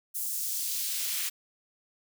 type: noise with high-pass filter sweep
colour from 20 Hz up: white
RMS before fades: -32 dBFS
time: 0.14-1.3 s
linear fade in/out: 20 ms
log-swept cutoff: 9500 to 1900 Hz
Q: 0.89
effects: none

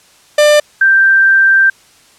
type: tone pair in turn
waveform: 45% pulse / sine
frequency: 596 / 1571 Hz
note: D5 / G6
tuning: +25 / +3 cents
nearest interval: octave + perfect fourth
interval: 1678 cents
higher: second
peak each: -5 dBFS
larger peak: neither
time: 0.38-0.6 / 0.81-1.7 s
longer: second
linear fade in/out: 5 ms
effects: white hiss -46 dBFS RMS until 2.18 s + low-pass 9000 Hz 12 dB/octave

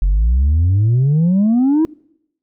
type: exponential sweep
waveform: sine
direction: up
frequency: 43.71 to 329.6 Hz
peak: -8 dBFS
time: 0.02-1.85 s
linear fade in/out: 0 ms
effects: noise-tail reverb RT60 0.8 s tail -26 dB re dry + tanh soft clip ceiling -9 dBFS

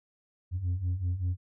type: beating tone pair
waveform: sine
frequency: 86.6 / 91.8 Hz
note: F2 / F#2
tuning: -14 / -13 cents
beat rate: 5.2 Hz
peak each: -31 / -27 dBFS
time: 0.51-1.37 s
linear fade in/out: 50 ms
effects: tanh soft clip ceiling -25 dBFS

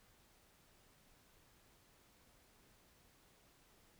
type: silence
effects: pink hiss -69 dBFS RMS until 3.99 s

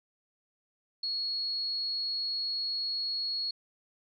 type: tone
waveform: sine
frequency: 4332 Hz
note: C#8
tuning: 41 cents flat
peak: -30 dBFS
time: 1.03-3.51 s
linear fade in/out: 5 ms
effects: none

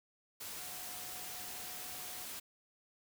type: tone in noise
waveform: sine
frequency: 732 Hz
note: F#5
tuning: 19 cents flat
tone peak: -56 dBFS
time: 0.59-2.25 s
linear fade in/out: 10 ms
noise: white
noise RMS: -45 dBFS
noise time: 0.4-2.4 s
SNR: -14 dB
effects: none

